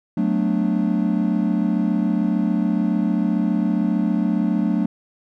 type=chord; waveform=triangle; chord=B minor seventh; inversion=second; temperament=equal; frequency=185 / 220 / 246.9 / 293.7 Hz; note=F#3 / A3 / B3 / D4; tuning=0 / 0 / 0 / 0 cents; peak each=-20 / -19 / -25 / -22 dBFS; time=0.17-4.86 s; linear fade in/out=5 ms; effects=none